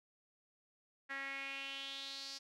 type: tone with band-pass filter sweep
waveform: sawtooth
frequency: 273.6 Hz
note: C#4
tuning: 23 cents flat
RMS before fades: -45 dBFS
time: 1.09-2.39 s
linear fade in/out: 20 ms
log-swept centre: 1800 to 5000 Hz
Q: 4.6
effects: none